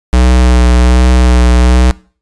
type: tone with vibrato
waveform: square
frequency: 61.74 Hz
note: B1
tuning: in tune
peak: -5 dBFS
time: 0.13-1.91 s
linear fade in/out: 0 ms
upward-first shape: sine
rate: 1.3 Hz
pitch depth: 20 cents each way
effects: noise-tail reverb RT60 0.4 s tail -21 dB re dry + resampled to 22050 Hz